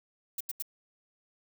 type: noise bursts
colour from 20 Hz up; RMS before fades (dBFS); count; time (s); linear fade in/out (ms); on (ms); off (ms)
violet; -34; 3; 0.38-0.624; 5; 26; 83
effects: none